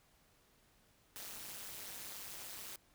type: noise with amplitude modulation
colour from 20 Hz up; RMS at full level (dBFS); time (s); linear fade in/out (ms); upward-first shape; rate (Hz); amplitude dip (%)
white; -44; 1.16-2.76; 0; sine; 203; 95
effects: pink hiss -70 dBFS RMS until 2.94 s